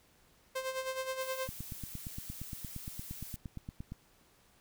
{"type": "tone with tremolo", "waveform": "sawtooth", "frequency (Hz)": 523.3, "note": "C5", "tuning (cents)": 0, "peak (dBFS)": -29, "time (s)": [0.55, 1.48], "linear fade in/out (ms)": 10, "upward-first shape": "sine", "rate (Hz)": 9.5, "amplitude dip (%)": 65}
{"type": "noise", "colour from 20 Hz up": "blue", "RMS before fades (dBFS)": -47, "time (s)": [1.21, 3.36], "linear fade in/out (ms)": 2}
{"type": "click train", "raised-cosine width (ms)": 5, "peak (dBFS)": -29, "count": 22, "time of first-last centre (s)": [1.49, 3.921], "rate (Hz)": 8.64}
{"effects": ["pink hiss -66 dBFS RMS until 4.6 s"]}